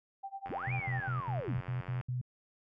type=tone with tremolo; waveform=sine; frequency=784 Hz; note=G5; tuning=in tune; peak=-37 dBFS; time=0.23-1.1 s; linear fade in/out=10 ms; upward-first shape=sine; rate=10 Hz; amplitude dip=95%
type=click train; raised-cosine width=0.5 ms; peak=-31 dBFS; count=141; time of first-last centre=0.46-2.012 s; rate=90.2 Hz
type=linear two-way sweep; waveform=sine; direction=up then down; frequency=38.89 to 2475 to 38.89 Hz; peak=-37 dBFS; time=0.49-1.59 s; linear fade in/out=10 ms; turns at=0.73 s
type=tone bursts; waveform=sine; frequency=125 Hz; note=B2; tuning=21 cents sharp; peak=-32 dBFS; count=8; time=0.67-2.214 s; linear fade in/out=5 ms; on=130 ms; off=72 ms
effects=none